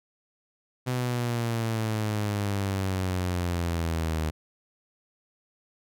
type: exponential sweep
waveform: sawtooth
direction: down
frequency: 127 to 77.78 Hz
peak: -22 dBFS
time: 0.86-4.31 s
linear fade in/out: 20 ms
effects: none